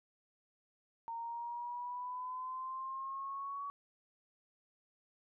sine exponential sweep, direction up, 918 to 1131 Hz, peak -39 dBFS, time 1.08-3.7 s, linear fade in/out 0 ms, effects none

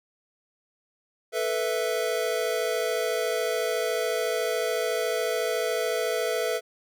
square chord, A suspended second, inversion none, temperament equal, 440 / 493.9 / 659.3 Hz, A4 / B4 / E5, 0 / 0 / 0 cents, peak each -30 dBFS, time 1.32-6.61 s, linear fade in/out 50 ms, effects none

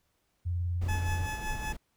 sine tone with vibrato, 87.31 Hz, F2, in tune, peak -28 dBFS, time 0.45-1.27 s, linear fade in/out 20 ms, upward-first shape sine, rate 20 Hz, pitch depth 64 cents each way
brown noise, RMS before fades -37 dBFS, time 0.81-1.77 s, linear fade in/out 10 ms
20% pulse tone with tremolo, 860 Hz, A5, 40 cents flat, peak -29 dBFS, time 0.88-1.73 s, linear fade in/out 10 ms, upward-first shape sine, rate 5.3 Hz, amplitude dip 55%
effects pink hiss -75 dBFS RMS until 1.96 s

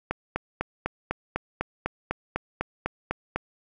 click train, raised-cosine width 0.5 ms, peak -11 dBFS, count 14, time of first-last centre 0.11-3.36 s, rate 4 Hz, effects none

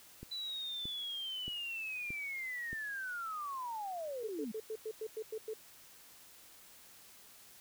click train, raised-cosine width 3 ms, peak -33 dBFS, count 5, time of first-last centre 0.23-2.73 s, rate 1.6 Hz
sine linear sweep, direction down, 3990 to 200.2 Hz, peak -38 dBFS, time 0.31-4.52 s, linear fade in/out 10 ms
sine tone bursts, 437.7 Hz, A4, 9 cents flat, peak -37 dBFS, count 9, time 4.23-5.537 s, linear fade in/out 5 ms, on 59 ms, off 97 ms
effects white hiss -58 dBFS RMS until 7.6 s

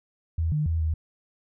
sine tone with pitch steps, 81.7 / 151 / 81.8 / 79.2 Hz, E2 / D3 / E2 / D#2, -15 / +48 / -13 / +31 cents, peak -22 dBFS, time 0.38-0.94 s, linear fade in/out 5 ms, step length 140 ms, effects none

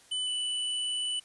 square tone with pitch glide, 3000 to 2979 Hz, F#7 to F#7, +23 to +11 cents, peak -30 dBFS, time 0.11-1.2 s, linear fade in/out 10 ms, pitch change -12 cents, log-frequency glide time 0.25-0.3 s, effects white hiss -58 dBFS RMS until 1.24 s + resampled to 24000 Hz

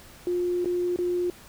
sine tone with dropouts, 354.7 Hz, F4, 27 cents sharp, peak -23 dBFS, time 0.27-1.3 s, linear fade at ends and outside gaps 1 ms, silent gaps 0.646-0.657 / 0.961-0.988 s, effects pink hiss -49 dBFS RMS until 1.48 s

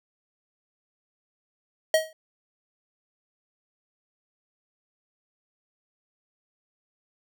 square tone with exponential decay, 634 Hz, D#5, 32 cents sharp, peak -15 dBFS, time 1.94-2.13 s, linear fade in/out 2 ms, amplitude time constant 41 ms, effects none

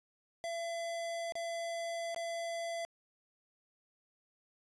square tone with dropouts, 674 Hz, E5, 38 cents sharp, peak -37 dBFS, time 0.44-2.85 s, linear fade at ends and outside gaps 0 ms, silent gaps 1.322-1.354 / 2.146-2.162 s, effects resampled to 22050 Hz

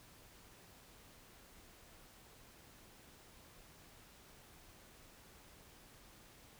silence, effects pink hiss -61 dBFS RMS until 6.59 s

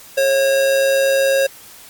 square tone with amplitude modulation, 543 Hz, C#5, 36 cents flat, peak -12 dBFS, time 0.17-1.47 s, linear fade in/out 10 ms, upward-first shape sine, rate 128 Hz, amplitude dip 35%, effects white hiss -41 dBFS RMS until 1.89 s + Opus 48 kbps

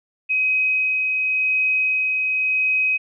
sine tone with tremolo, 2528 Hz, D#7, 27 cents sharp, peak -16 dBFS, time 0.29-2.98 s, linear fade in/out 20 ms, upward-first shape sine, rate 0.91 Hz, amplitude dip 25%, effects none

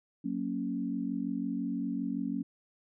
sine chord, F# major, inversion none, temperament equal with one note detuned, 185 / 231.6 / 277.2 Hz, F#3 / A#3 / C#4, 0 / -11 / 0 cents, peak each -37 / -35 / -34 dBFS, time 0.24-2.43 s, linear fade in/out 10 ms, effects none

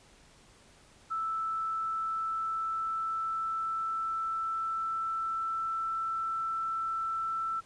sine tone with pitch glide, 1318.5 to 1330.7 Hz, E6 to E6, 0 to +16 cents, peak -30 dBFS, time 1.1-7.61 s, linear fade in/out 20 ms, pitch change +16 cents, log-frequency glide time 1.56-5.95 s, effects pink hiss -59 dBFS RMS until 7.65 s + resampled to 22050 Hz

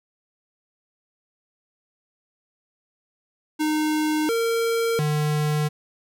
square tone with pitch steps, 307.2 / 459.5 / 150.6 Hz, D#4 / A#4 / D3, -22 / -25 / +44 cents, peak -21 dBFS, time 3.59-5.69 s, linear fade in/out 20 ms, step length 700 ms, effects none

